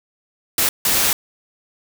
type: noise bursts at uneven times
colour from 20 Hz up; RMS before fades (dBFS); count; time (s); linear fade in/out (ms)
white; -17; 2; 0.58-0.69 / 0.85-1.13; 2
effects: none